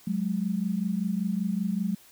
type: tone pair together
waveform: sine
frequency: 185 / 210.2 Hz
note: F#3 / G#3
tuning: 0 / +21 cents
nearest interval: major second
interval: 221 cents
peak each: -28 dBFS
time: 0.07-1.95 s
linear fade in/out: 5 ms
effects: white hiss -55 dBFS RMS until 2.11 s